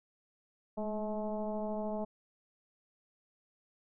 sine tone with frequency modulation, 425.4 Hz, G#4, 42 cents sharp, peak -33 dBFS, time 0.77-2.05 s, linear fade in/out 10 ms, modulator 216 Hz, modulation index 1.8, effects none

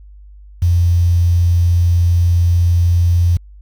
sine tone with quantisation, 86.6 Hz, F2, 14 cents flat, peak -9 dBFS, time 0.62-3.37 s, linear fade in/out 5 ms, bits 6, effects added 50 Hz sine -36 dBFS peak until 3.61 s

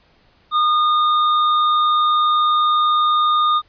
triangle tone with hard clipping, 1222 Hz, D#6, 32 cents flat, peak -15 dBFS, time 0.51-3.62 s, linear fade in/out 50 ms, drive 16 dB, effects pink hiss -56 dBFS RMS until 3.68 s + resampled to 11025 Hz

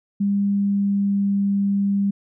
sine tone with pitch glide, 200.6 to 199.33 Hz, G3 to G3, +40 to +29 cents, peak -17 dBFS, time 0.2-2.11 s, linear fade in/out 10 ms, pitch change -11 cents, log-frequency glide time 0.46-1.33 s, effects none

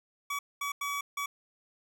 25% pulse tone bursts at uneven times, 1138 Hz, C#6, 45 cents sharp, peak -28 dBFS, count 4, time 0.3-0.39 / 0.61-0.72 / 0.81-1.01 / 1.17-1.26 s, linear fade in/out 5 ms, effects none

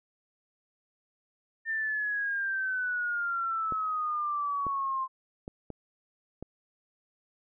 sine exponential sweep, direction down, 1805 to 1046.5 Hz, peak -28 dBFS, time 1.65-5.08 s, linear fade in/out 50 ms
clicks, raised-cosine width 2 ms, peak -25 dBFS, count 5, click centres 3.723 / 4.667 / 5.479 / 5.703 / 6.426 s
effects none

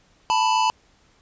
square tone pair together, 880 / 987.8 Hz, A5 / B5, 0 / 0 cents, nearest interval major second, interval 200 cents, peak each -21 dBFS, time 0.3-0.7 s, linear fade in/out 0 ms, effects pink hiss -59 dBFS RMS until 1.21 s + resampled to 16000 Hz

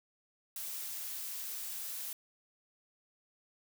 blue noise, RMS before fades -41 dBFS, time 0.56-2.13 s, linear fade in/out 2 ms, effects none

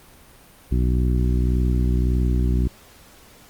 harmonic tone, 61.74 Hz, B1, in tune, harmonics 1 / 2 / 3 / 4 / 5 / 6, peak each -18 / -24 / -28 / -30 / -32 / -34 dBFS, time 0.71-2.68 s, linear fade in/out 10 ms, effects pink hiss -49 dBFS RMS until 3.49 s + Opus 32 kbps

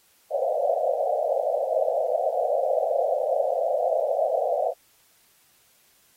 pink band-pass noise, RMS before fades -24 dBFS, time 0.3-4.74 s, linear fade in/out 50 ms, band 500 to 740 Hz, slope 96 dB/octave, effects white hiss -61 dBFS RMS until 6.16 s + AAC 48 kbps

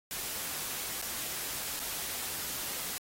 white noise with dropouts, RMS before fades -37 dBFS, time 0.11-2.98 s, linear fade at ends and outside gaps 0 ms, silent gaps 1.016-1.023 / 1.793-1.799 s, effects AAC 48 kbps

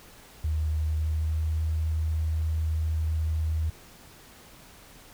sine tone with pitch glide, 77.5 to 79.22 Hz, D#2 to D#2, -6 to +32 cents, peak -24 dBFS, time 0.44-3.7 s, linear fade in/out 5 ms, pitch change +38 cents, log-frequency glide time 0.73-1.63 s, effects pink hiss -51 dBFS RMS until 5.13 s

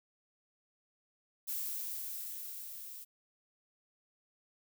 violet noise with level ramp, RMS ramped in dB -37 to -48 dBFS, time 1.47-3.05 s, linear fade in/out 20 ms, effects none

